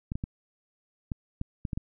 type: clicks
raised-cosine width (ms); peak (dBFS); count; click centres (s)
5; -19; 8; 0.119 / 0.155 / 0.239 / 1.118 / 1.414 / 1.652 / 1.732 / 1.775
effects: none